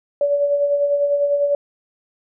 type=tone with tremolo; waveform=sine; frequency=573 Hz; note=D5; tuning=43 cents flat; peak=-13 dBFS; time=0.21-1.55 s; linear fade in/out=2 ms; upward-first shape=sine; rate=10 Hz; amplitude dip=45%; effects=none